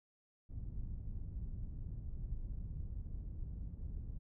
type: low-pass noise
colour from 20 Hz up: pink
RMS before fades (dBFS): -43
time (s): 0.49-4.19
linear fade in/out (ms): 20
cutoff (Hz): 100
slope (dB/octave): 12
effects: none